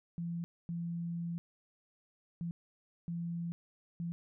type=tone bursts at uneven times; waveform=sine; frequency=170 Hz; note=F3; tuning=46 cents flat; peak=-35 dBFS; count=5; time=0.18-0.44 / 0.69-1.38 / 2.41-2.51 / 3.08-3.52 / 4-4.12 s; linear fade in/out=0 ms; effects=none